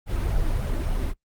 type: noise with flanger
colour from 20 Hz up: brown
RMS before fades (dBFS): -24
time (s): 0.06-1.14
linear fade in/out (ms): 50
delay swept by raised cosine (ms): 1.3 to 3.4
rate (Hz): 3.5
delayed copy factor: +0.55
effects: noise-tail reverb RT60 0.1 s tail -21 dB re dry + Opus 32 kbps